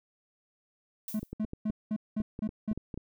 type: noise with exponential decay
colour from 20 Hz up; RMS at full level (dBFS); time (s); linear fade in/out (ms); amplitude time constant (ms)
violet; -36; 1.08-1.33; 2; 53
type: tone bursts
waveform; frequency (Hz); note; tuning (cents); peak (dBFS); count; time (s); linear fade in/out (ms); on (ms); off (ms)
triangle; 214.8; A3; -41; -26; 7; 1.14-2.732; 5; 56; 200
type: clicks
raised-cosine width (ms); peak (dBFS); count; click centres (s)
3; -25; 12; 1.23 / 1.33 / 1.447 / 1.534 / 1.7 / 2.203 / 2.391 / 2.491 / 2.715 / 2.776 / 2.942 / 2.976
effects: none